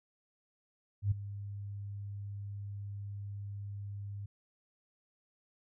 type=tone with ADSR envelope; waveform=sine; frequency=100.9 Hz; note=G#2; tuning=49 cents flat; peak=-24 dBFS; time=1.02-4.26 s; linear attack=93 ms; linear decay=11 ms; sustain=-15 dB; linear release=5 ms; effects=none